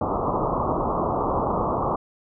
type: low-pass noise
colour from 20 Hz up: white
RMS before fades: -24 dBFS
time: 0.01-1.96 s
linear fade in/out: 5 ms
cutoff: 1200 Hz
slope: 96 dB/octave
effects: none